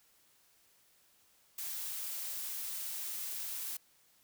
blue noise, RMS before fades -40 dBFS, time 1.58-3.77 s, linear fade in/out 5 ms, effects white hiss -68 dBFS RMS until 4.23 s

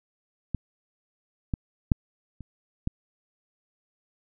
clicks, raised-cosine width 5 ms, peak -15 / -14 / -6 / -28 / -14 dBFS, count 5, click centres 0.547 / 1.538 / 1.918 / 2.407 / 2.874 s, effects none

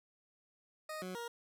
20% pulse tone with pitch steps, 621 / 184.1 / 470.8 Hz, D#5 / F#3 / A#4, -3 / -8 / +17 cents, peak -36 dBFS, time 0.89-1.28 s, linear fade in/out 5 ms, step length 130 ms, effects none

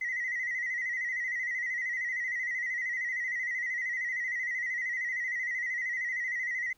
sine tone with vibrato, 1975.5 Hz, B6, in tune, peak -29 dBFS, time 0.01-6.73 s, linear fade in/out 5 ms, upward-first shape square, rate 13 Hz, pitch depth 55 cents each way, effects tanh soft clip ceiling -26 dBFS + pink hiss -67 dBFS RMS until 6.77 s

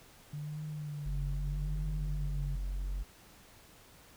sine tone with vibrato, 146.83 Hz, D3, in tune, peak -37 dBFS, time 0.33-2.56 s, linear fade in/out 5 ms, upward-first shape triangle, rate 0.8 Hz, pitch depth 80 cents each way
triangle tone, 46.25 Hz, F#1, in tune, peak -31 dBFS, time 1.05-3.04 s, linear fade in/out 20 ms
effects pink hiss -58 dBFS RMS until 4.16 s

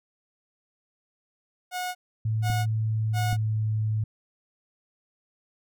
sawtooth tone bursts, 727 Hz, F#5, 31 cents flat, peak -25 dBFS, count 3, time 1.71-3.37 s, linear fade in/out 50 ms, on 240 ms, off 470 ms
sine tone with pitch glide, 110 to 108.49 Hz, A2 to A2, 0 to -24 cents, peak -23 dBFS, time 2.25-4.04 s, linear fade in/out 5 ms, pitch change -24 cents, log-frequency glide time 2.82-3.69 s
clicks, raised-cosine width 5 ms, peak -20 dBFS, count 2, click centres 2.5 / 3.329 s
effects none

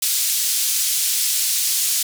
white band-pass noise, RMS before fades -20 dBFS, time 0.02-2.03 s, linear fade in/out 5 ms, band 4000 to 12000 Hz, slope 12 dB/octave, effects none

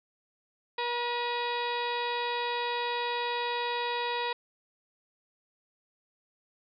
harmonic tone with a mistuned harmonic, 480 Hz, B4, 49 cents flat, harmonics 1 / 2 / 3 / 4 / 5 / 6 / 7 / 8 / 9 / 10, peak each -35 / -32 / -45 / -38 / -39 / -48 / -43 / -40 / -51 / -47 dBFS, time 0.78-4.33 s, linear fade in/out 5 ms, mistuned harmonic 5, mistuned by +57 cents, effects none

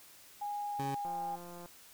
sine tone with pitch glide, 822 to 812.6 Hz, G#5 to G#5, -18 to -38 cents, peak -35 dBFS, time 0.41-1.36 s, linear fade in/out 10 ms, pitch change -20 cents, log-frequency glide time 0.68-1.18 s
20% pulse tone, 138.59 Hz, C#3, in tune, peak -32 dBFS, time 0.79-0.95 s, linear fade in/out 5 ms
click train, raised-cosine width 1 ms, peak -36 dBFS, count 107, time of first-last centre 1.05-1.659 s, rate 174 Hz
effects white hiss -57 dBFS RMS until 1.93 s

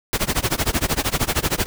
pink noise with tremolo, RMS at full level -18 dBFS, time 0.13-1.66 s, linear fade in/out 0 ms, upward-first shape sine, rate 13 Hz, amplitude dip 95%, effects none

